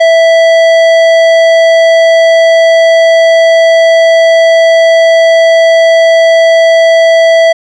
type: tone with tanh clipping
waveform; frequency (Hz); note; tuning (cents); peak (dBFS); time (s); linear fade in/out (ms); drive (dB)
sine; 659; E5; -1; -4; 0-7.53; 10; 14
effects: none